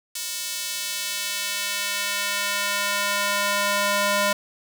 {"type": "tone with high-pass filter sweep", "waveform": "square", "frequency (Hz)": 202.7, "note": "G#3", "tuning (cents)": -42, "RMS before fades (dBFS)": -25, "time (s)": [0.15, 4.33], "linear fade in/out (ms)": 5, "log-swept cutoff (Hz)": [4800, 660], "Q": 0.75, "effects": ["8-bit"]}